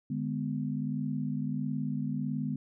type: chord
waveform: sine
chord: G# diminished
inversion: second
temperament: just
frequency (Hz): 149.51 / 207.7 / 249.2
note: D3 / G#3 / B3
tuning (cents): +31 / 0 / +16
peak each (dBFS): -34 / -35 / -34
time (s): 0.1-2.56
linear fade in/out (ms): 5
effects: none